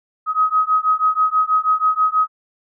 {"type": "beating tone pair", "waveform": "sine", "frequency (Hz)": [1262, 1268.2], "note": ["D#6", "D#6"], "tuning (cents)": [24, 33], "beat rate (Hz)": 6.2, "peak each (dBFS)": -17, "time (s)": [0.26, 2.28], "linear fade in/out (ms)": 50, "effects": []}